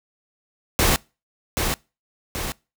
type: noise with echo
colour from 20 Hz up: pink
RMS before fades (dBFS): -18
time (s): 0.79-0.96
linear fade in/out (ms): 0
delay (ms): 780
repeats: 2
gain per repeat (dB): -5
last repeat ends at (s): 2.52
effects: noise-tail reverb RT60 0.3 s tail -25 dB re dry